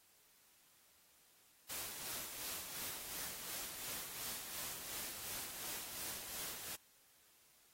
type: noise with tremolo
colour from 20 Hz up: white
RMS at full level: -44 dBFS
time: 1.69-6.76 s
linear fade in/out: 10 ms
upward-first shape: sine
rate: 2.8 Hz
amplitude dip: 45%
effects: white hiss -69 dBFS RMS until 7.73 s + AAC 48 kbps